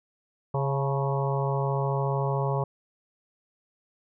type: harmonic tone with a mistuned harmonic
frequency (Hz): 137.4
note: C#3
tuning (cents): -15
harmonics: 1 / 3 / 4 / 5 / 6 / 7 / 8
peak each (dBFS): -26 / -32 / -33 / -36 / -35 / -35 / -37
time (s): 0.54-2.64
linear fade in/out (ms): 5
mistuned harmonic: 6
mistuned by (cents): +68
effects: none